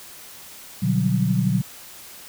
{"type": "chord", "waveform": "sine", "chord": "G major seventh", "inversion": "first", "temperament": "just", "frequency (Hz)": [122.5, 147, 183.75, 196], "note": ["B2", "D3", "F#3", "G3"], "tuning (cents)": [-14, 2, -12, 0], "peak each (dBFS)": [-23, -24, -21, -27], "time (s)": [0.82, 1.62], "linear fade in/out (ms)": 10, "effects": ["white hiss -42 dBFS RMS until 2.28 s"]}